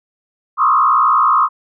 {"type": "tone with frequency modulation", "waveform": "sine", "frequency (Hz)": 1168, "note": "D6", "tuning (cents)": -10, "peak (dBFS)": -9, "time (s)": [0.57, 1.49], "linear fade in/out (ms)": 50, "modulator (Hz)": 60.7, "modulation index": 2.2, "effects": []}